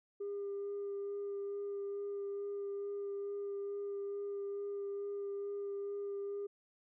sine tone with vibrato, 402.1 Hz, G4, 44 cents sharp, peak -36 dBFS, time 0.2-6.47 s, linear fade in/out 10 ms, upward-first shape sine, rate 2.3 Hz, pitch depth 11 cents each way, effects tanh soft clip ceiling -35 dBFS

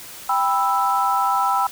sine chord, E minor, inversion first, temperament just, 791.1 / 988.9 / 1318.5 Hz, G5 / B5 / E6, +16 / +2 / 0 cents, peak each -21 dBFS, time 0.29-1.67 s, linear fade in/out 5 ms, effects white hiss -38 dBFS RMS until 1.71 s

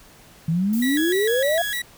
sine exponential sweep, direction up, 156.5 to 698.5 Hz, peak -18 dBFS, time 0.48-1.62 s, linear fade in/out 5 ms
violet noise, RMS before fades -34 dBFS, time 0.73-1.79 s, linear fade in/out 2 ms
30% pulse tone with vibrato, 1800 Hz, A6, 39 cents sharp, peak -22 dBFS, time 0.82-1.82 s, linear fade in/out 5 ms, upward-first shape square, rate 3.3 Hz, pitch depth 130 cents each way
effects pink hiss -49 dBFS RMS until 1.97 s

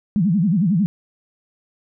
sine tone with vibrato, 185 Hz, F#3, in tune, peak -14 dBFS, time 0.16-0.86 s, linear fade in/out 0 ms, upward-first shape sine, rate 11 Hz, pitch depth 270 cents each way, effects none

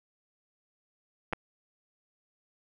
clicks, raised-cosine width 0.5 ms, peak -19 / -15 dBFS, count 2, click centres 1.327 / 1.333 s, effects none

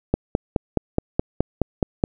click train, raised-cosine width 2 ms, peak -4 dBFS, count 10, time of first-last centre 0.14-2.039 s, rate 4.74 Hz, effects none

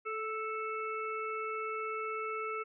harmonic tone with a mistuned harmonic, 440 Hz, A4, in tune, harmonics 1 / 3 / 5 / 6, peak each -39 / -37 / -44 / -47 dBFS, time 0.05-2.64 s, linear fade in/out 20 ms, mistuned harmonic 1, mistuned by -16 cents, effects none

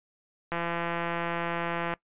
click train, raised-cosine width 0.5 ms, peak -16 dBFS, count 242, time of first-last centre 0.52-1.938 s, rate 170 Hz, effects noise-tail reverb RT60 0.1 s tail -21 dB re dry + resampled to 8000 Hz

